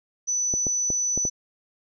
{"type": "tone", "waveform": "sine", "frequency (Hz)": 5980, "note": "F#8", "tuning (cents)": 17, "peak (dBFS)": -22, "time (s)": [0.27, 1.3], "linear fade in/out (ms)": 20}
{"type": "clicks", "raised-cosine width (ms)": 2, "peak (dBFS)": -17, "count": 5, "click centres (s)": [0.539, 0.668, 0.903, 1.176, 1.252]}
{"effects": []}